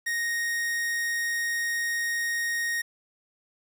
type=tone; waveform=45% pulse; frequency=1864.7 Hz; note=A#6; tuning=in tune; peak=-26 dBFS; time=0.06-2.82 s; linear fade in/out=10 ms; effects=9-bit